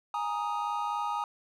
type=chord; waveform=triangle; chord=Ab suspended second; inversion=none; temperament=just; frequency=830.6 / 934.4 / 1245.9 Hz; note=Ab5 / Bb5 / Eb6; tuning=0 / +4 / +2 cents; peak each=-32 dBFS; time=0.14-1.24 s; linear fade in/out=2 ms; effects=none